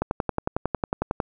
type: click train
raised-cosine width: 1 ms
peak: -9 dBFS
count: 14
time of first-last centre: 0.02-1.202 s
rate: 11 Hz
effects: none